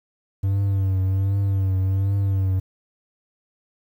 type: tone with vibrato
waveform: triangle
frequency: 96.7 Hz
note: G2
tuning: 23 cents flat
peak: -16 dBFS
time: 0.43-2.6 s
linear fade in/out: 10 ms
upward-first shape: triangle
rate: 1.3 Hz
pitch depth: 54 cents each way
effects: 9-bit